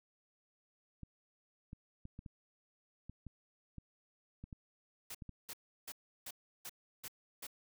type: clicks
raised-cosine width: 5 ms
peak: -35 dBFS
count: 12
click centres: 1.033 / 1.731 / 2.054 / 2.191 / 2.262 / 3.096 / 3.267 / 3.783 / 4.44 / 4.528 / 5.222 / 5.293 s
type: noise bursts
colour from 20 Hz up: white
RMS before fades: -46 dBFS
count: 7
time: 5.1-7.469 s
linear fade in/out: 5 ms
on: 47 ms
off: 340 ms
effects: none